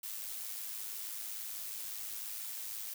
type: noise with amplitude modulation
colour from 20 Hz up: blue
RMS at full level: -40 dBFS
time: 0.03-2.94 s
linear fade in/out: 5 ms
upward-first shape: sine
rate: 106 Hz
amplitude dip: 45%
effects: none

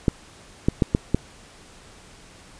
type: clicks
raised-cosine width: 3 ms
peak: -4 dBFS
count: 5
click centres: 0.082 / 0.685 / 0.822 / 0.949 / 1.146 s
effects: pink hiss -48 dBFS RMS until 2.59 s + resampled to 22050 Hz

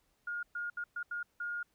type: tone bursts at uneven times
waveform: sine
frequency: 1425 Hz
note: F6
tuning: 34 cents sharp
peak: -35 dBFS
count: 6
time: 0.27-0.43 / 0.55-0.7 / 0.77-0.84 / 0.96-1.03 / 1.11-1.23 / 1.4-1.63 s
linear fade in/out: 5 ms
effects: pink hiss -75 dBFS RMS until 1.74 s

